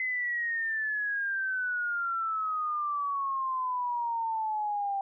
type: exponential sweep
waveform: sine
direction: down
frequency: 2048 to 784 Hz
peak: -28 dBFS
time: 0-5.01 s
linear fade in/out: 2 ms
effects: none